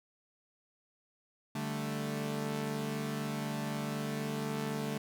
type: chord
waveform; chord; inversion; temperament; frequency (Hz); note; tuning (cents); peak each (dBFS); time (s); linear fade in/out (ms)
sawtooth; D suspended fourth; none; equal; 146.83 / 196 / 220; D3 / G3 / A3; 0 / 0 / 0; -34 / -39 / -33; 1.55-4.98; 5
effects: none